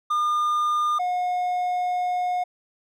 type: tone pair in turn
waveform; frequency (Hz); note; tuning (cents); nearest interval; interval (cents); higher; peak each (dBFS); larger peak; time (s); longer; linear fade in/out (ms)
triangle; 1210 / 721.4; D#6 / F#5; -49 / -44; major sixth; 895; first; -18 / -20; first; 0.1-0.99 / 0.99-2.44; second; 10
effects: none